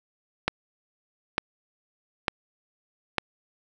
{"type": "click train", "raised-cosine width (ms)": 0.3, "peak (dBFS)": -6, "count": 4, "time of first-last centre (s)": [0.48, 3.183], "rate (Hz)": 1.11, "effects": []}